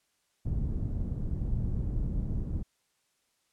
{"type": "low-pass noise", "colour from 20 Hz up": "pink", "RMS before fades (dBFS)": -31, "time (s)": [0.45, 2.63], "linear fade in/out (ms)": 10, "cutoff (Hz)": 160, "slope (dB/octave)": 12, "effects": ["white hiss -74 dBFS RMS until 3.52 s", "low-pass 10000 Hz 12 dB/octave"]}